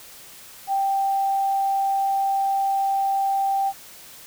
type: tone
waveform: sine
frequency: 784 Hz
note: G5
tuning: in tune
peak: -19 dBFS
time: 0.67-3.73 s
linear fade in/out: 50 ms
effects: white hiss -44 dBFS RMS until 4.26 s